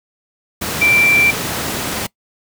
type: tone in noise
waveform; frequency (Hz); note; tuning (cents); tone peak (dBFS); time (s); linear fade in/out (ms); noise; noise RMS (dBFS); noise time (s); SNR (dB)
sine; 2349; D7; 0; -10; 0.81-1.31; 10; pink; -21; 0.61-2.07; +8
effects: noise-tail reverb RT60 0.1 s tail -22 dB re dry + high-pass 100 Hz 12 dB/octave